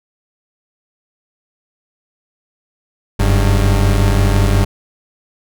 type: tone pair together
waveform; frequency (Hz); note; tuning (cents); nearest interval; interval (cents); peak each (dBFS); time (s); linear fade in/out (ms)
40% pulse; 47.19 / 100; F#1 / G2; +35 / +35; octave + minor second; 1300; -12; 3.19-4.65; 10
effects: none